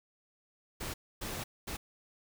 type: noise bursts at uneven times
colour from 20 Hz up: pink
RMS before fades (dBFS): -39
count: 3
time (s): 0.8-0.94 / 1.21-1.44 / 1.67-1.77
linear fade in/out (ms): 10
effects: none